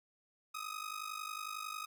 sawtooth ring-modulated tone, 1256 Hz, D#6, 16 cents sharp, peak -34 dBFS, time 0.54-1.86 s, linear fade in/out 10 ms, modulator 25.5 Hz, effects none

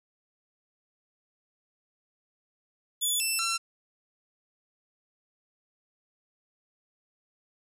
10% pulse tone with pitch steps, 3448 / 2663 / 1352 Hz, A7 / E7 / E6, -36 / +17 / +43 cents, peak -18 dBFS, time 3.01-3.58 s, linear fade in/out 20 ms, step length 190 ms, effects resampled to 32000 Hz

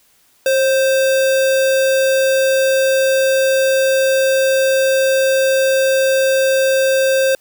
sine tone with sample-and-hold, 534 Hz, C5, 35 cents sharp, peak -11 dBFS, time 0.46-7.35 s, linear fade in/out 2 ms, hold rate 2100 Hz, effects white hiss -55 dBFS RMS until 7.4 s

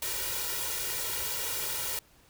white noise with comb filter, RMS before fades -33 dBFS, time 0.02-1.99 s, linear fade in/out 2 ms, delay 2.1 ms, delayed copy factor +1, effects pink hiss -61 dBFS RMS until 2.29 s

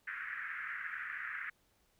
white band-pass noise, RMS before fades -42 dBFS, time 0.07-1.5 s, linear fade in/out 5 ms, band 1400 to 2000 Hz, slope 48 dB/octave, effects pink hiss -73 dBFS RMS until 1.99 s

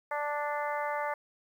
harmonic tone, 293.6 Hz, D4, in tune, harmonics 2 / 3 / 4 / 5 / 6 / 7, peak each -35 / -34 / -38 / -42 / -41 / -42 dBFS, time 0.11-1.14 s, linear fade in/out 5 ms, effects 10-bit

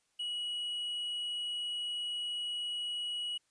sine tone with tanh clipping, 2917 Hz, F#7, 25 cents flat, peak -35 dBFS, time 0.19-3.38 s, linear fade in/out 10 ms, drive 3 dB, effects white hiss -75 dBFS RMS until 3.5 s + resampled to 22050 Hz

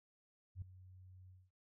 sine tone with ADSR envelope, 92.5 Hz, F#2, in tune, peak -40 dBFS, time 0.55-1.51 s, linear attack 68 ms, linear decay 5 ms, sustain -16 dB, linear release 220 ms, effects noise-tail reverb RT60 0.2 s tail -21 dB re dry

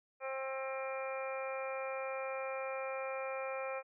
harmonic tone, 265.8 Hz, C4, 27 cents sharp, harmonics 2 / 3 / 4 / 5 / 6 / 7 / 8 / 9, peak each -39 / -46 / -48 / -46 / -55 / -53 / -57 / -46 dBFS, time 0.2-3.83 s, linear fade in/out 50 ms, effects none

